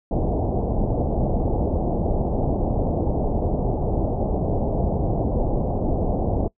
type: low-pass noise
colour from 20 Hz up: pink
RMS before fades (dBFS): -22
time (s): 0.11-6.48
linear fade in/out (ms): 5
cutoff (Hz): 790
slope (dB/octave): 48
effects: noise-tail reverb RT60 0.1 s tail -22 dB re dry